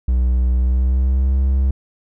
triangle tone with pitch glide, 62.1 to 66.56 Hz, B1 to C2, +10 to +30 cents, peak -11 dBFS, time 0.08-1.71 s, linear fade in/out 5 ms, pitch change +120 cents, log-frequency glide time 0.54-1.37 s, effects none

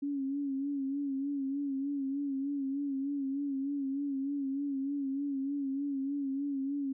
sine tone with vibrato, 277.2 Hz, C#4, in tune, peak -31 dBFS, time 0.02-6.93 s, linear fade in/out 10 ms, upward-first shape sine, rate 3.3 Hz, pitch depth 58 cents each way, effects none

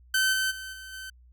sawtooth tone with level steps, 1535 Hz, G6, 37 cents flat, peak -18 / -21 / -33 / -37 / -34 dBFS, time 0.14-1.1 s, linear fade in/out 5 ms, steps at 0.32 / 0.5 / 0.72 / 0.92 s, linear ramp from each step 20 ms, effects added 61 Hz sine -52 dBFS peak until 1.32 s

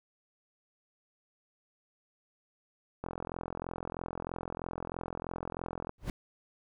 click train, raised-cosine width 1 ms, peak -23 dBFS, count 124, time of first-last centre 3.04-5.894 s, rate 43.1 Hz
brown noise with exponential growth, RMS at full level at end -27 dBFS, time 5.98-6.1 s, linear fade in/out 2 ms, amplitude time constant 24 ms
effects none

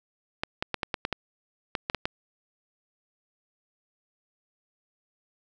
clicks, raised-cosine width 0.3 ms, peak -11 dBFS, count 11, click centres 0.435 / 0.625 / 0.743 / 0.832 / 0.942 / 1.051 / 1.127 / 1.752 / 1.899 / 1.947 / 2.055 s, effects none

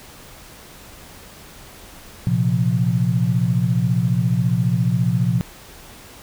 sine chord, Bb suspended second, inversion none, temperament just, 116.54 / 131.11 / 174.81 Hz, Bb2 / C3 / F3, 0 / +4 / +2 cents, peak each -20 / -20 / -20 dBFS, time 2.27-5.41 s, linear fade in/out 0 ms, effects pink hiss -42 dBFS RMS until 6.22 s

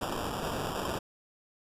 violet noise with sample-and-hold, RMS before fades -34 dBFS, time 0.01-0.99 s, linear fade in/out 5 ms, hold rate 2100 Hz, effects resampled to 32000 Hz

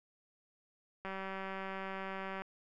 click train, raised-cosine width 0.5 ms, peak -27 dBFS, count 264, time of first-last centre 1.05-2.42 s, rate 192 Hz, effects none

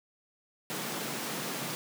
pink high-pass noise, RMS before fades -36 dBFS, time 0.7-1.75 s, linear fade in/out 0 ms, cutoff 130 Hz, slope 96 dB/octave, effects none

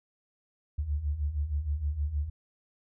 sine beating tone pair, 69.3 / 75.7 Hz, C#2 / D#2, 0 / -47 cents, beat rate 6.4 Hz, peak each -34 / -29 dBFS, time 0.78-2.3 s, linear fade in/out 10 ms, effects none

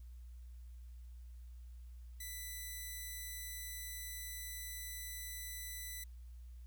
5% pulse tone, 1990 Hz, B6, 13 cents sharp, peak -34 dBFS, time 2.2-6.04 s, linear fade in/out 5 ms, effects added 60 Hz sine -49 dBFS peak until 6.66 s + white hiss -75 dBFS RMS until 6.66 s

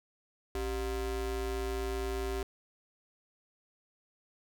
square ring-modulated tone, 165.4 Hz, E3, 6 cents sharp, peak -30 dBFS, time 0.55-2.43 s, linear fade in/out 2 ms, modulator 223 Hz, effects none

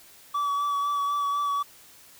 triangle tone with vibrato, 1145 Hz, D6, 44 cents flat, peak -22 dBFS, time 0.34-1.63 s, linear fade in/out 10 ms, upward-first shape sine, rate 4 Hz, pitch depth 21 cents each way, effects white hiss -52 dBFS RMS until 2.19 s

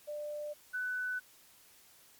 sine tone pair in turn, 594 / 1496.8 Hz, D5 / F#6, +20 / +20 cents, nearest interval octave + major third, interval 1600 cents, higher second, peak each -37 / -33 dBFS, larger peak second, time 0.07-0.54 / 0.73-1.2 s, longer neither, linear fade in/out 20 ms, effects white hiss -61 dBFS RMS until 2.19 s + MP3 96 kbps

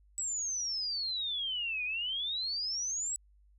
sine exponential two-way sweep, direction down then up, 7902 to 2432 to 7902 Hz, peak -32 dBFS, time 0.18-3.16 s, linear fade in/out 0 ms, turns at 1.84 s, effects added 50 Hz sine -60 dBFS peak until 3.58 s

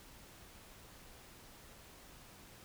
silence, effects pink hiss -57 dBFS RMS until 2.64 s

